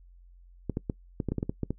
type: clicks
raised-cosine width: 3 ms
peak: -16 dBFS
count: 11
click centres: 0.697 / 0.771 / 0.898 / 1.202 / 1.287 / 1.32 / 1.383 / 1.429 / 1.495 / 1.633 / 1.706 s
effects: noise-tail reverb RT60 0.1 s tail -22 dB re dry + added 44 Hz sine -51 dBFS peak until 1.78 s